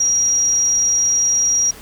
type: tone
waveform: sine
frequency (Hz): 5710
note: F8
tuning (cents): +37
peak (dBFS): -13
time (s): 0-1.71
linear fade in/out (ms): 5
effects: pink hiss -39 dBFS RMS until 1.81 s